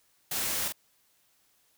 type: noise with echo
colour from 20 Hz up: white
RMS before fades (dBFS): -32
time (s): 0.31-0.68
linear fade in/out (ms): 5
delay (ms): 44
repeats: 1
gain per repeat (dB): -4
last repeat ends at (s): 0.724
effects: white hiss -68 dBFS RMS until 1.77 s